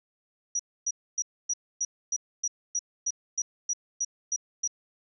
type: tone bursts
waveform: sine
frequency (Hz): 5810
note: F#8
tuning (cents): -32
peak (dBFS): -25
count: 14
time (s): 0.55-4.676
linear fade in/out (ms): 5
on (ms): 44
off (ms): 270
effects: none